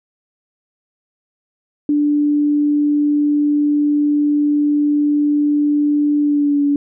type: tone with pitch glide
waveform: sine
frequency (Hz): 293.7 to 286.3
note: D4 to D4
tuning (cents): 0 to -44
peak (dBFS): -12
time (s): 1.89-6.76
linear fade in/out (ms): 2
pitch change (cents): -44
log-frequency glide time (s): 6.21-6.63
effects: none